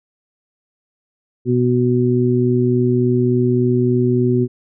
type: harmonic tone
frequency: 123.47 Hz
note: B2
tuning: in tune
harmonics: 1 / 2 / 3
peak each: -17 / -17 / -17 dBFS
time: 1.45-4.48 s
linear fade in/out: 50 ms
effects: none